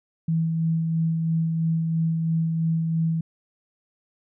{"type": "tone with tremolo", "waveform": "sine", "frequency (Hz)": 163, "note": "E3", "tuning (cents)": -19, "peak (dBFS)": -19, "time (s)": [0.28, 3.21], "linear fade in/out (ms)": 5, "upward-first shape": "sine", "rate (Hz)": 3, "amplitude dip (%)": 30, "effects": []}